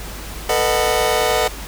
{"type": "chord", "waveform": "sawtooth", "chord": "B dominant seventh", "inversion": "third", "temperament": "just", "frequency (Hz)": [444.5, 493.9, 617.4, 740.8], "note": ["A4", "B4", "D#5", "F#5"], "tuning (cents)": [18, 0, -14, 2], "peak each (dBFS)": -17, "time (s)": [0.49, 1.48], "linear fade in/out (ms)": 5, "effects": ["added 50 Hz sine -32 dBFS peak until 1.67 s", "pink hiss -33 dBFS RMS until 1.67 s"]}